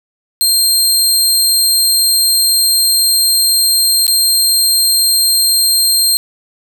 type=tone with dropouts; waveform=20% pulse; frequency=4186 Hz; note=C8; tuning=in tune; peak=-3 dBFS; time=0.41-6.17 s; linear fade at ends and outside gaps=0 ms; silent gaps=4.067-4.079 s; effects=none